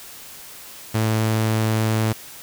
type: tone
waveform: sawtooth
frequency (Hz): 110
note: A2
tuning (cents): 0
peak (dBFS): -14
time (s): 0.94-2.13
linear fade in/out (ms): 10
effects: white hiss -40 dBFS RMS until 2.42 s